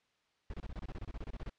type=noise bursts; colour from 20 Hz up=brown; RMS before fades=-41 dBFS; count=16; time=0.5-1.497 s; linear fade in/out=2 ms; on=37 ms; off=27 ms; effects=white hiss -75 dBFS RMS until 1.58 s + low-pass 4000 Hz 12 dB/octave